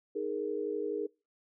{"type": "chord", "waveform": "sine", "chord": "D# suspended fourth", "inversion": "none", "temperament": "just", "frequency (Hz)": [311.1, 414.8, 466.7], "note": ["D#4", "G#4", "A#4"], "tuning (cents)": [0, -2, 2], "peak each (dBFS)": [-39, -34, -36], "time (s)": [0.15, 1.07], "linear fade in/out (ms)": 10, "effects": ["noise-tail reverb RT60 0.3 s tail -26 dB re dry"]}